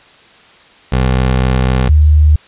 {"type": "tone pair in turn", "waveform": ["20% pulse", "sine"], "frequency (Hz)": [64, 75.72], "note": ["C2", "D#2"], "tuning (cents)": [-38, -47], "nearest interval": "minor third", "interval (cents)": 291, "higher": "second", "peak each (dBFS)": [-5, -4], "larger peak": "second", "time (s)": [[0.92, 1.89], [1.89, 2.36]], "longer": "first", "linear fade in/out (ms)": 5, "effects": ["white hiss -43 dBFS RMS until 2.47 s", "resampled to 8000 Hz"]}